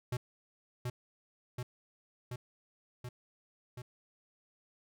square tone with echo, 123.47 Hz, B2, in tune, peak -33 dBFS, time 0.12-0.17 s, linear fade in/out 5 ms, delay 730 ms, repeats 5, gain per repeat -2 dB, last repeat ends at 3.82 s, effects none

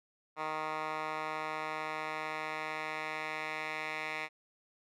10% pulse tone with band-pass filter sweep, 155.56 Hz, D#3, in tune, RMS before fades -38 dBFS, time 0.36-4.29 s, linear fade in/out 50 ms, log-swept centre 1300 to 2000 Hz, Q 2.2, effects none

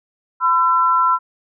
sine tone pair together, 1012.3 / 1345 Hz, B5 / E6, +42 / +34 cents, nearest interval perfect fourth, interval 492 cents, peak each -15 dBFS, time 0.4-1.19 s, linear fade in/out 50 ms, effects none

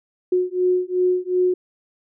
sine beating tone pair, 362.6 / 365.3 Hz, F#4 / F#4, -35 / -22 cents, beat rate 2.7 Hz, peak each -20 / -20 dBFS, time 0.32-1.54 s, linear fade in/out 5 ms, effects none

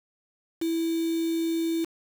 sine tone with quantisation, 329.6 Hz, E4, in tune, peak -24 dBFS, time 0.61-1.85 s, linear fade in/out 10 ms, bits 6, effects none

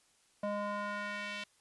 square tone with band-pass filter sweep, 205.6 Hz, G#3, 17 cents flat, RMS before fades -38 dBFS, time 0.43-1.44 s, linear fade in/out 5 ms, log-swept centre 660 to 2900 Hz, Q 1.6, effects white hiss -69 dBFS RMS until 1.6 s + resampled to 24000 Hz

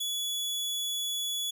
sawtooth tone, 3400 Hz, G#7, 40 cents sharp, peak -27 dBFS, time 0-1.51 s, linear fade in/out 10 ms, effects none

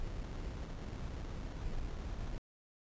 brown noise with sample-and-hold, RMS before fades -41 dBFS, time 0-2.38 s, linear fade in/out 0 ms, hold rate 2450 Hz, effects resampled to 16000 Hz

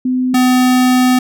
sine / square tone pair in turn, 254.4 / 252.8 Hz, C4 / B3, -48 / +41 cents, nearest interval unison, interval 11 cents, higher first, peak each -12 / -9 dBFS, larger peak second, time 0.05-0.34 / 0.34-1.19 s, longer second, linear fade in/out 5 ms, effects none

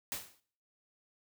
white noise with exponential decay, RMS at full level -35 dBFS, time 0.12-0.4 s, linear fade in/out 0 ms, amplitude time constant 60 ms, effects noise-tail reverb RT60 0.5 s tail -18 dB re dry

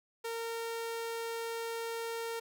sawtooth tone, 459.5 Hz, A#4, 25 cents flat, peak -32 dBFS, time 0.24-2.4 s, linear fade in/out 10 ms, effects none

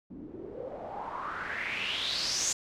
white noise with low-pass filter sweep, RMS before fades -35 dBFS, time 0.1-2.53 s, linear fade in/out 5 ms, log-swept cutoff 240 to 7100 Hz, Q 5.6, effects none

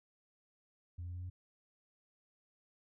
sine tone with pitch steps, 87.1 / 88.21 / 89.34 / 90.48 Hz, F2 / F2 / F2 / F#2, -4 / +18 / +40 / -38 cents, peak -39 dBFS, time 0.98-1.3 s, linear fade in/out 10 ms, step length 80 ms, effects tanh soft clip ceiling -38 dBFS

